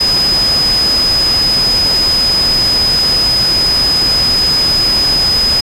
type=tone in noise; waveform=sine; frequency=5020 Hz; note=D#8; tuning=15 cents sharp; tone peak=-9 dBFS; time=0-5.61 s; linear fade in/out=10 ms; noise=pink; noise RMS=-20 dBFS; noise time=0-5.61 s; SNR=+8 dB; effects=low-pass 12000 Hz 12 dB/octave